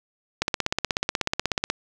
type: click train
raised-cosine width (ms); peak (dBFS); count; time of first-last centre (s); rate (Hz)
0.2; -5; 22; 0.42-1.7; 16.4
effects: none